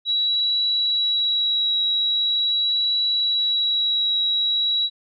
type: tone with vibrato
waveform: sine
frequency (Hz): 3893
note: B7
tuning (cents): -26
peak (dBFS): -18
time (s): 0.05-4.9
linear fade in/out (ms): 50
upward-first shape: triangle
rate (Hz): 0.42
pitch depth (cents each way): 11
effects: none